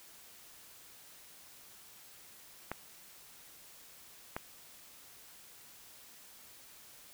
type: clicks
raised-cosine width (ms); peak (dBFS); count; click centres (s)
0.5; -21; 2; 2.716 / 4.365
effects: white hiss -56 dBFS RMS until 7.13 s